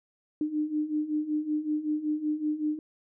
sine beating tone pair, 300 / 305.3 Hz, D4 / D#4, +37 / -33 cents, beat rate 5.3 Hz, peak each -32 / -28 dBFS, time 0.41-2.79 s, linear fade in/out 2 ms, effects none

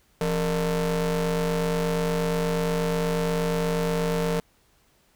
35% pulse ring-modulated tone, 145.4 Hz, D3, 17 cents flat, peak -18 dBFS, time 0.21-4.4 s, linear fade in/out 2 ms, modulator 315 Hz, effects pink hiss -63 dBFS RMS until 5.15 s

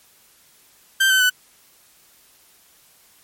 30% pulse tone with pitch steps, 1566 / 1530.2 / 1495.3 Hz, G6 / G6 / F#6, -2 / -42 / +18 cents, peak -11 dBFS, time 1-1.3 s, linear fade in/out 10 ms, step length 100 ms, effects white hiss -54 dBFS RMS until 3.23 s + MP3 64 kbps

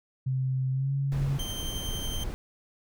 sine tone with pitch glide, 130.81 to 138.19 Hz, C3 to C#3, 0 to -5 cents, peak -25 dBFS, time 0.26-1.38 s, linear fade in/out 10 ms, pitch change +95 cents, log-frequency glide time 0.71-0.92 s
brown noise, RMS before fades -34 dBFS, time 1.12-2.34 s, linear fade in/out 0 ms
sawtooth tone with tremolo, 3136 Hz, G7, in tune, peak -31 dBFS, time 1.39-2.24 s, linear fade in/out 5 ms, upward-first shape sine, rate 11 Hz, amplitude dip 25%
effects none

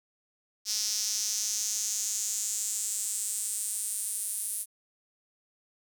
sawtooth tone with high-pass filter sweep, 213 Hz, G#3, 44 cents sharp, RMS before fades -32 dBFS, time 0.65-4.66 s, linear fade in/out 50 ms, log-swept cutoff 5400 to 10000 Hz, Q 4.3, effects none

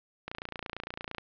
click train, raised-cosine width 0.3 ms, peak -20 dBFS, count 27, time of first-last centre 0.28-1.183 s, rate 28.8 Hz, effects low-pass 4000 Hz 12 dB/octave

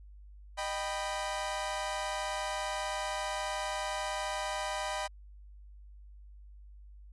sawtooth chord, Eb augmented, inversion none, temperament equal with one note detuned, 615.5 / 784 / 987.8 Hz, Eb5 / G5 / B5, -19 / 0 / 0 cents, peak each -34 dBFS, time 0.57-5.08 s, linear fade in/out 20 ms, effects added 50 Hz sine -49 dBFS peak until 7.12 s + resampled to 24000 Hz

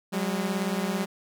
sawtooth beating tone pair, 185 / 203 Hz, F#3 / G#3, 0 / -39 cents, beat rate 18 Hz, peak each -25 dBFS, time 0.12-1.06 s, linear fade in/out 20 ms, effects none

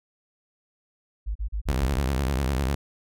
sine tone bursts, 51.91 Hz, G#1, in tune, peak -25 dBFS, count 6, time 1.26-2.009 s, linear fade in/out 20 ms, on 94 ms, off 37 ms
sawtooth tone with vibrato, 67 Hz, C2, 42 cents sharp, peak -19 dBFS, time 1.68-2.75 s, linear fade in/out 5 ms, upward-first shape sine, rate 10 Hz, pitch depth 150 cents each way
effects none

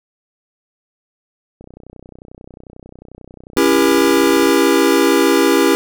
click train, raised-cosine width 2 ms, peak -24 dBFS, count 91, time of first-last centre 1.61-4.495 s, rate 31.2 Hz
square chord, C# diminished seventh, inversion none, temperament just, 277.2 / 332.6 / 399.1 / 479 Hz, C#4 / E4 / G4 / Bb4, 0 / +16 / +31 / +47 cents, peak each -17 / -16 / -16 / -19 dBFS, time 3.57-5.75 s, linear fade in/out 0 ms
effects none

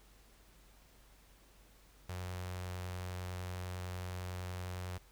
sawtooth tone with notch filter, 90.9 Hz, F#2, 30 cents flat, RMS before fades -42 dBFS, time 2.09-4.98 s, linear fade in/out 5 ms, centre 250 Hz, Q 0.84, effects added 48 Hz sine -62 dBFS peak until 5.11 s + pink hiss -65 dBFS RMS until 5.11 s

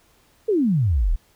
sine exponential sweep, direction down, 465.7 to 32.7 Hz, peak -16 dBFS, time 0.48-1.16 s, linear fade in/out 10 ms, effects pink hiss -59 dBFS RMS until 1.35 s

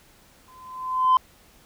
sine tone with exponential growth, 1026 Hz, C6, 34 cents flat, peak -10 dBFS, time 0.48-1.17 s, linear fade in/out 2 ms, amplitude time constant 150 ms, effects tanh soft clip ceiling -12 dBFS + pink hiss -55 dBFS RMS until 1.65 s

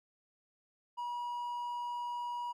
triangle tone, 964 Hz, B5, 42 cents flat, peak -34 dBFS, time 0.97-2.53 s, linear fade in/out 20 ms, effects none

